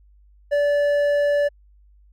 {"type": "tone with hard clipping", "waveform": "sine", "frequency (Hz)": 579, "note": "D5", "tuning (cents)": -25, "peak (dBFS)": -18, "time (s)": [0.51, 1.49], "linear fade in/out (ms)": 20, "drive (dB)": 6, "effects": ["added 50 Hz sine -50 dBFS peak until 2.12 s"]}